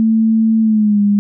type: tone with pitch glide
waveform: sine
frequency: 222.5 to 204 Hz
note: A3 to G#3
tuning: +20 to -31 cents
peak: -9 dBFS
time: 0-1.19 s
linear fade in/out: 0 ms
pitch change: -151 cents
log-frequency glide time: 0.61-1.01 s
effects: none